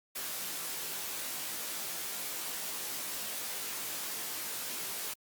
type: noise with comb filter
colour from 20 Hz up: white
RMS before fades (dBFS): -38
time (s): 0.15-5.14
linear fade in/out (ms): 10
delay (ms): 18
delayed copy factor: +0.75
effects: high-pass 150 Hz 12 dB/octave + Opus 48 kbps